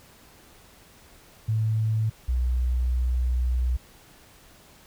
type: tone pair in turn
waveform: sine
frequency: 110 / 61.99 Hz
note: A2 / B1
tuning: 0 / +7 cents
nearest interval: minor seventh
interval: 993 cents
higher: first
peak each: -21 dBFS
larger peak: neither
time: 1.48-2.1 / 2.28-3.77 s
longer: second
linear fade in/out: 10 ms
effects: pink hiss -53 dBFS RMS until 4.86 s